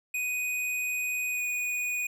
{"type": "tone with pitch glide", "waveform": "square", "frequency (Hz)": [2491, 2471], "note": ["D#7", "D#7"], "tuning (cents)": [1, -13], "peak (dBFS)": -29, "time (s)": [0.14, 2.07], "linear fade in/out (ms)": 5, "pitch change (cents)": -14, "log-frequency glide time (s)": [1.31, 1.41], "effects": []}